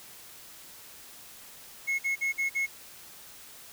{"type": "tone bursts", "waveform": "triangle", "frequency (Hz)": 2175, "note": "C#7", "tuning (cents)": -33, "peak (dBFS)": -24, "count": 5, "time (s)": [1.87, 2.666], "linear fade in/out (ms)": 20, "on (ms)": 120, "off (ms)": 49, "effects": ["white hiss -49 dBFS RMS until 3.72 s"]}